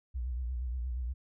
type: tone with vibrato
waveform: sine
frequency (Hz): 61.74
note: B1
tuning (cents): 0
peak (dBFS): -32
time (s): 0.14-1.14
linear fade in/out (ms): 20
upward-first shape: sine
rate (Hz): 8.5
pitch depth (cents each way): 98
effects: none